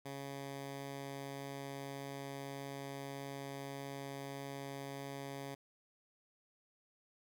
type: tone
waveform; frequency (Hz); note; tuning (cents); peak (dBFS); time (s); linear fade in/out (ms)
10% pulse; 138.59; C#3; 0; -35; 0.05-5.55; 10
effects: none

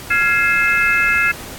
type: tone cluster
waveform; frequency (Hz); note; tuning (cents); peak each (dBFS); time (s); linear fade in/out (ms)
sine; 1388 / 1672 / 2115 / 2606; F6 / G#6 / C7 / E7; -11 / +11 / +18 / -20; -18; 0.1-1.32; 10
effects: pink hiss -33 dBFS RMS until 1.58 s + AAC 64 kbps

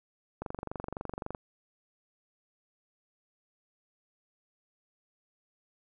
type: click train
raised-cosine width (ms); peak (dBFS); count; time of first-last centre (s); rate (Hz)
1; -22; 23; 0.42-1.348; 23.7
effects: none

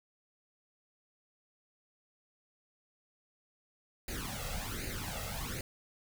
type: noise with flanger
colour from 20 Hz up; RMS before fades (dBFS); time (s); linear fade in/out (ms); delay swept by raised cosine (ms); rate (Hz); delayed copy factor
pink; -39; 4.08-5.61; 2; 0.44 to 1.54; 1.3; +0.8
effects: none

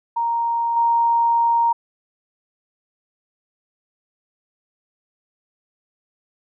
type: tone with level steps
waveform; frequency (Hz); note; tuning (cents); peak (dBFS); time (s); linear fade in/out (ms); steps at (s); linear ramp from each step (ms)
sine; 932.3; A#5; 0; -18 / -14; 0.16-1.73; 10; 0.76; 10
effects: none

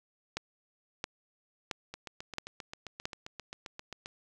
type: two click trains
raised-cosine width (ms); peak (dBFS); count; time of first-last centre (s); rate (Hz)
0.2; -16 / -24; 5 / 17; 0.37-3.055 / 1.94-4.059; 1.49 / 7.55
effects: none

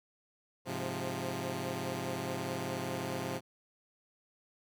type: chord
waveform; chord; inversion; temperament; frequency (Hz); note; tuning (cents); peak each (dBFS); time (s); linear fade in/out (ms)
10% pulse; F minor; first; equal with one note detuned; 103.83 / 132.18 / 174.61; Ab2 / C3 / F3; 0 / +18 / 0; -33 / -30 / -31; 0.65-3.41; 50
effects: none

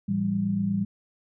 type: tone cluster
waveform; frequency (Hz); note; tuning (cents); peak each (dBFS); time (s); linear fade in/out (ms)
sine; 110.5 / 169.3 / 197.7; A2 / E3 / G3; +8 / +46 / +15; -33 / -31 / -24; 0.08-0.85; 10
effects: none

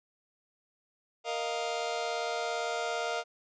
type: chord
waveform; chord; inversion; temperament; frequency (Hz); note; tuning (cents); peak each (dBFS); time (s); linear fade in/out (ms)
sawtooth; Bb suspended fourth; none; just; 466.2 / 621.6 / 699.2; Bb4 / Eb5 / F5; 0 / -2 / +2; -32 / -33 / -30; 1.24-3.24; 50
effects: resampled to 16000 Hz

